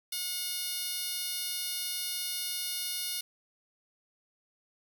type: tone with high-pass filter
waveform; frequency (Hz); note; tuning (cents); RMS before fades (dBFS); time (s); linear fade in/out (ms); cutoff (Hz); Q
10% pulse; 723; F#5; -40; -35; 0.12-3.21; 5; 4900; 0.77
effects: none